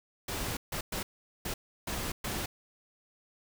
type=noise bursts at uneven times; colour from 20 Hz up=pink; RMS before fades=-35 dBFS; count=6; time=0.28-0.57 / 0.72-0.81 / 0.92-1.03 / 1.45-1.54 / 1.87-2.12 / 2.24-2.46 s; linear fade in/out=5 ms; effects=none